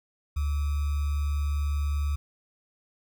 sine tone with sample-and-hold, 72.6 Hz, D2, 19 cents flat, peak -24 dBFS, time 0.36-2.16 s, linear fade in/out 10 ms, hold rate 1225 Hz, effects none

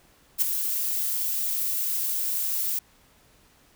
violet noise with ADSR envelope, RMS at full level -19 dBFS, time 0.38-2.79 s, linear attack 41 ms, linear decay 4 ms, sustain -8 dB, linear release 4 ms, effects pink hiss -59 dBFS RMS until 3.75 s

